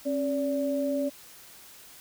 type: tone pair together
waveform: sine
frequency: 271.6 / 575.5 Hz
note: C#4 / D5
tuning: -35 / -35 cents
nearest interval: octave + minor second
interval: 1300 cents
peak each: -28 dBFS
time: 0.05-1.1 s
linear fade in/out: 20 ms
effects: white hiss -50 dBFS RMS until 2 s